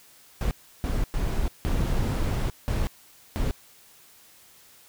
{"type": "noise bursts at uneven times", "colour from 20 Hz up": "brown", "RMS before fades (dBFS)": -25, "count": 6, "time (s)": [[0.41, 0.51], [0.84, 1.04], [1.14, 1.48], [1.65, 2.5], [2.68, 2.87], [3.36, 3.51]], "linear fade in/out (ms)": 0, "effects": ["white hiss -54 dBFS RMS until 4.88 s"]}